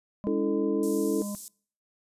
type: harmonic tone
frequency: 204.1 Hz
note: G#3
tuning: 30 cents flat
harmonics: 1 / 3 / 5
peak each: -32 / -42 / -46 dBFS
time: 0.24-1.35 s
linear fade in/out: 0 ms
type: chord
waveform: sine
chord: A major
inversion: first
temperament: equal with one note detuned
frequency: 283.8 / 329.6 / 440 Hz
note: C#4 / E4 / A4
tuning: +41 / 0 / 0 cents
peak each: -29 / -29 / -28 dBFS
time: 0.27-1.22 s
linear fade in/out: 0 ms
type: band-pass noise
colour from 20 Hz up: pink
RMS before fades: -43 dBFS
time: 0.83-1.48 s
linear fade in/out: 0 ms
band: 6500 to 13000 Hz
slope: 24 dB/octave
effects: noise-tail reverb RT60 0.5 s tail -24 dB re dry + resampled to 32000 Hz